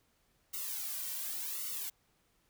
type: noise with flanger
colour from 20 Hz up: blue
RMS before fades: -39 dBFS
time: 0.53-1.9 s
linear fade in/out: 10 ms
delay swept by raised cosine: 1.2 to 2.4 ms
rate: 0.89 Hz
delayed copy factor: -0.9
effects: pink hiss -73 dBFS RMS until 2.49 s